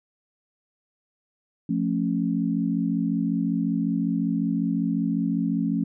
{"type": "chord", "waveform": "sine", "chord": "F augmented", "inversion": "none", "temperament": "equal with one note detuned", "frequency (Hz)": [174.61, 220, 274.6], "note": ["F3", "A3", "C#4"], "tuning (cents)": [0, 0, -16], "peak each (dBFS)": -26, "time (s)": [1.69, 5.84], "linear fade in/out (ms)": 5, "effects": []}